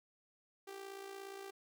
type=tone with amplitude modulation; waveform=sawtooth; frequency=392 Hz; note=G4; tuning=in tune; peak=-40 dBFS; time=0.67-1.51 s; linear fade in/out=10 ms; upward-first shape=sine; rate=57.1 Hz; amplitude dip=60%; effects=none